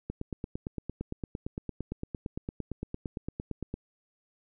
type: click train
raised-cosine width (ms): 3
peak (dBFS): -21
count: 33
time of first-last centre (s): 0.1-3.741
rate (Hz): 8.79
effects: none